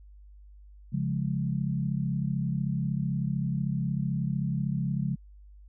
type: chord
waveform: sine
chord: Db major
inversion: none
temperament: equal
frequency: 138.59 / 174.61 / 207.7 Hz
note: Db3 / F3 / Ab3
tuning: 0 / 0 / 0 cents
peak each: -29 / -31 / -33 dBFS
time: 0.92-5.16 s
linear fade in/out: 20 ms
effects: added 50 Hz sine -48 dBFS peak until 5.68 s